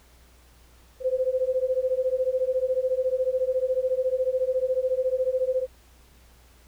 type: beating tone pair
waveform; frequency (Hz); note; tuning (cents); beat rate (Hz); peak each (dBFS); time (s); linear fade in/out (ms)
sine; 508 / 522; B4 / C5; +49 / -4; 14; -25 / -25; 1-5.67; 50
effects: added 60 Hz sine -54 dBFS peak until 6.67 s + pink hiss -58 dBFS RMS until 6.67 s